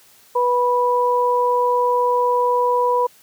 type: tone pair together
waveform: sine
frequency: 491 / 982 Hz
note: B4 / B5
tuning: -10 / -10 cents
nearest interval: octave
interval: 1200 cents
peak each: -18 / -17 dBFS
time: 0.35-3.07 s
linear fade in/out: 10 ms
effects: white hiss -51 dBFS RMS until 3.22 s + high-pass 80 Hz 12 dB/octave